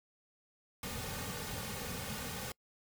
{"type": "noise with comb filter", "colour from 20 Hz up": "pink", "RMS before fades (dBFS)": -41, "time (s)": [0.83, 2.52], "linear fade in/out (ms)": 2, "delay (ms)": 3, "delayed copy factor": -0.75, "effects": ["noise-tail reverb RT60 0.1 s tail -26 dB re dry"]}